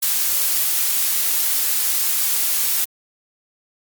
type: noise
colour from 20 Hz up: blue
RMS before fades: -19 dBFS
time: 0.02-2.85 s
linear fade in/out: 10 ms
effects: Opus 48 kbps